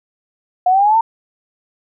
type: exponential sweep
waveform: sine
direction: up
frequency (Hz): 715 to 926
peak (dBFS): -9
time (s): 0.66-1.01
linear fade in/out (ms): 5
effects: none